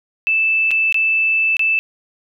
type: tone with dropouts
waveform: sine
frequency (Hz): 2637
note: E7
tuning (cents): 0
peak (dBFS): -13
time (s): 0.27-1.79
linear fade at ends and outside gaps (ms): 0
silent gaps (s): 0.708-0.714 / 0.925-0.944 / 1.568-1.594
effects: none